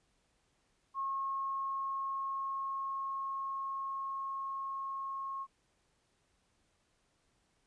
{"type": "tone with level ramp", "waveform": "sine", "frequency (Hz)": 1085, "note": "C#6", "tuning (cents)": -37, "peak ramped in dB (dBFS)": [-33, -37], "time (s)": [0.94, 5.47], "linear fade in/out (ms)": 50, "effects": ["pink hiss -75 dBFS RMS until 7.66 s", "resampled to 22050 Hz"]}